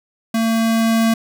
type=tone with level ramp; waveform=square; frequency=226.1 Hz; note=A3; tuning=47 cents sharp; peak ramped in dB=-16 to -13 dBFS; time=0.34-1.14 s; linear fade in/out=5 ms; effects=none